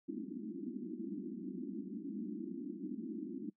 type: band-pass noise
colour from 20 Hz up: pink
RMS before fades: -43 dBFS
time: 0.08-3.5 s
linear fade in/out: 10 ms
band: 190 to 350 Hz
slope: 96 dB/octave
effects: noise-tail reverb RT60 0.1 s tail -23 dB re dry